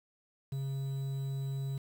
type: tone with quantisation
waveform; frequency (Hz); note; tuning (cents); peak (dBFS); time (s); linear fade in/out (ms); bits
triangle; 136.1; C#3; -31; -31; 0.52-1.78; 5; 9
effects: none